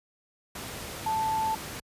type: tone in noise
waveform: sine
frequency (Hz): 880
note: A5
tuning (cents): 0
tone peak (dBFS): -25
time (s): 1.06-1.55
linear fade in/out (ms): 5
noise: pink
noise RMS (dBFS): -38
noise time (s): 0.55-1.8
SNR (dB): +10
effects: high-pass 60 Hz 12 dB/octave + resampled to 32000 Hz